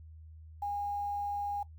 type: tone with quantisation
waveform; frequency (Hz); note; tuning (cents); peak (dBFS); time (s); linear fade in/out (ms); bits
sine; 815; G#5; -33; -32; 0.62-1.63; 5; 10
effects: noise-tail reverb RT60 0.1 s tail -17 dB re dry + added 79 Hz sine -48 dBFS peak until 1.78 s